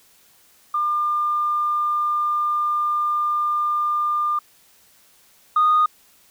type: tone pair in turn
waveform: sine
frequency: 1200 / 1233 Hz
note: D6 / D#6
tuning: +37 / -16 cents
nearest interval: unison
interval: 47 cents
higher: second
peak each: -18 / -12 dBFS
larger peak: second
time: 0.74-4.39 / 5.56-5.86 s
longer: first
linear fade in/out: 5 ms
effects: tanh soft clip ceiling -10 dBFS + white hiss -55 dBFS RMS until 6.3 s